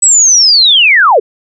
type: linear sweep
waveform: sine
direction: down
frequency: 7990 to 368.9 Hz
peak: -3 dBFS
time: 0.02-1.2 s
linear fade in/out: 10 ms
effects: none